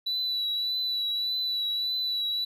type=tone with vibrato; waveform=triangle; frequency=3951 Hz; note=B7; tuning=in tune; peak=-24 dBFS; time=0.06-2.45 s; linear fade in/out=10 ms; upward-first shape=triangle; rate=1.7 Hz; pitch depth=31 cents each way; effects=tanh soft clip ceiling -22 dBFS